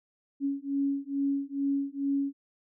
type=beating tone pair; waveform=sine; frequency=277.2 / 279.5 Hz; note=C#4 / C#4; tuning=0 / +14 cents; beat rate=2.3 Hz; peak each=-30 dBFS; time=0.4-2.33 s; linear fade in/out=50 ms; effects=none